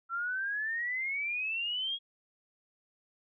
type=exponential sweep; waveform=sine; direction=up; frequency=1343 to 3315 Hz; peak=-31 dBFS; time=0.09-1.99 s; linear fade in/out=50 ms; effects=none